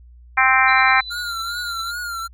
harmonic tone, 261.6 Hz, C4, in tune, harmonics 3 / 4 / 5 / 6 / 7 / 8 / 9, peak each -20 / -20 / -20 / -20 / -20 / -20 / -20 dBFS, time 0.37-1.01 s, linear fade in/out 10 ms
sine tone with tremolo, 3997 Hz, B7, 20 cents sharp, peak -27 dBFS, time 0.67-1.92 s, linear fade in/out 20 ms, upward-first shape sine, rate 10 Hz, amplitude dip 55%
square tone with vibrato, 1396.9 Hz, F6, in tune, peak -26 dBFS, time 1.1-2.28 s, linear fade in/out 20 ms, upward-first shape triangle, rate 2.5 Hz, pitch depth 82 cents each way
effects added 60 Hz sine -42 dBFS peak until 2.33 s

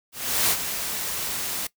white noise with ADSR envelope, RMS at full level -20 dBFS, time 0.12-1.67 s, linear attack 380 ms, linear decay 58 ms, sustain -9 dB, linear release 4 ms, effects noise-tail reverb RT60 0.1 s tail -20 dB re dry

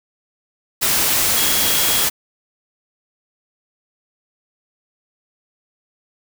sine tone in noise, 3303 Hz, G#7, 10 cents flat, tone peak -25 dBFS, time 1.36-2.05 s, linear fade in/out 20 ms, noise white, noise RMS -17 dBFS, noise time 0.81-2.1 s, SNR -11 dB, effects none

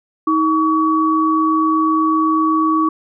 sine tone pair together, 317.1 / 1132 Hz, D#4 / C#6, +33 / +36 cents, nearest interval octave + minor seventh, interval 2203 cents, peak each -15 dBFS, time 0.27-2.89 s, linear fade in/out 5 ms, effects none

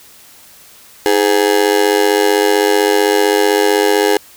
35% pulse tone with amplitude modulation, 415.3 Hz, G#4, in tune, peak -4 dBFS, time 1.06-4.17 s, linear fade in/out 0 ms, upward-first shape sine, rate 95.7 Hz, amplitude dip 100%, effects white hiss -42 dBFS RMS until 4.36 s

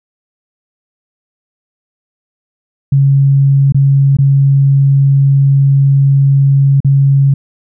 sine tone with dropouts, 138.1 Hz, C#3, 6 cents flat, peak -5 dBFS, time 2.92-7.34 s, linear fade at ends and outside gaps 5 ms, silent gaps 3.723-3.745 / 4.169-4.186 / 6.804-6.846 s, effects none

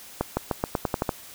accelerating click train, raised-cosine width 1 ms, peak -9 dBFS, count 9, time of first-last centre 0.21-1.092 s, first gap 160 ms, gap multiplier 0.89, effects white hiss -45 dBFS RMS until 1.34 s

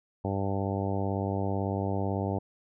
harmonic tone, 98 Hz, G2, in tune, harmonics 1 / 2 / 3 / 4 / 5 / 6 / 7 / 8 / 9, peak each -31 / -34 / -36 / -37 / -38 / -39 / -39 / -40 / -41 dBFS, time 0.24-2.39 s, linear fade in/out 10 ms, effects none

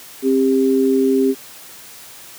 sine tone pair together, 265.7 / 398.1 Hz, C4 / G4, +27 / +27 cents, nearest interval perfect fifth, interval 700 cents, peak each -15 dBFS, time 0.22-1.35 s, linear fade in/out 50 ms, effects white hiss -39 dBFS RMS until 2.38 s + high-pass 80 Hz 12 dB/octave

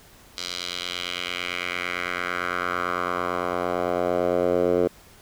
10% pulse tone with band-pass filter sweep, 88.9 Hz, F2, 31 cents sharp, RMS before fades -26 dBFS, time 0.37-4.88 s, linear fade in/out 10 ms, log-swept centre 4500 to 450 Hz, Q 2.2, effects pink hiss -51 dBFS RMS until 5.21 s

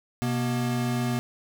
square tone pair together, 126.37 / 240 Hz, B2 / B3, +40 / -49 cents, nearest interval major seventh, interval 1111 cents, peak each -28 dBFS, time 0.22-1.19 s, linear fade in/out 0 ms, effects none

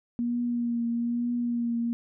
sine tone with vibrato, 237.4 Hz, A#3, 32 cents sharp, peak -25 dBFS, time 0.19-1.93 s, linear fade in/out 0 ms, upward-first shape triangle, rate 1.1 Hz, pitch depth 30 cents each way, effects none

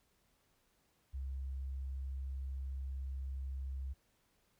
sine tone, 66.8 Hz, C2, 36 cents sharp, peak -38 dBFS, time 1.13-3.94 s, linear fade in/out 20 ms, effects pink hiss -75 dBFS RMS until 4.59 s

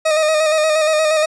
40% pulse tone with vibrato, 622.3 Hz, D#5, in tune, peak -12 dBFS, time 0.05-1.26 s, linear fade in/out 10 ms, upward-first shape square, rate 8.5 Hz, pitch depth 32 cents each way, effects resampled to 22050 Hz

